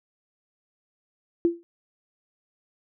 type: tone with exponential decay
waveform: sine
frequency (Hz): 340.4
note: F4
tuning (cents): -44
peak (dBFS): -14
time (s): 1.45-1.63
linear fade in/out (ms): 0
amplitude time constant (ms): 37
effects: none